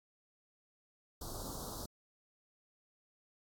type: band-stop noise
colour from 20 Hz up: pink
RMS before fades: -44 dBFS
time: 1.21-1.86 s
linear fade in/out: 5 ms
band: 1300 to 3900 Hz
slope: 48 dB/octave
effects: AAC 64 kbps